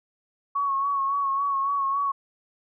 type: tone with vibrato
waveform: sine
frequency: 1108.7 Hz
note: C#6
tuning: in tune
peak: -22 dBFS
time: 0.55-2.12 s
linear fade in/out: 10 ms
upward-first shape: sine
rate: 3.6 Hz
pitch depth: 36 cents each way
effects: none